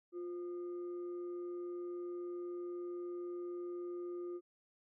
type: tone with frequency modulation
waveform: sine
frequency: 351.9 Hz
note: F4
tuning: 13 cents sharp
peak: -40 dBFS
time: 0.12-4.41 s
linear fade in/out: 50 ms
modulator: 867 Hz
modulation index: 0.21
effects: none